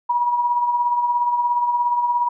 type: tone with tremolo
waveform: sine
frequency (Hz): 964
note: B5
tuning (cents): -42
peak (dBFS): -14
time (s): 0.09-2.29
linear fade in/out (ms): 10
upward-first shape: triangle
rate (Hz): 17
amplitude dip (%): 55
effects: none